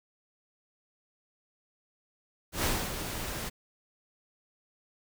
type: noise with ADSR envelope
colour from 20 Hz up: pink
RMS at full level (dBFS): -28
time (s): 2.52-3.5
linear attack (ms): 120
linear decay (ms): 240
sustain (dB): -8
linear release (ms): 20
effects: none